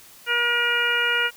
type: harmonic tone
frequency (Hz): 477.4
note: A#4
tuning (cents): +41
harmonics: 1 / 2 / 3 / 4 / 5 / 6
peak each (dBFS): -31 / -33 / -22 / -28 / -27 / -25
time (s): 0.26-1.31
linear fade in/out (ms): 50
effects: white hiss -48 dBFS RMS until 1.36 s